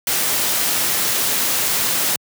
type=noise; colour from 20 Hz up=white; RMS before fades=-19 dBFS; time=0.07-2.16 s; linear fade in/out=2 ms; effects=high-pass 100 Hz 12 dB/octave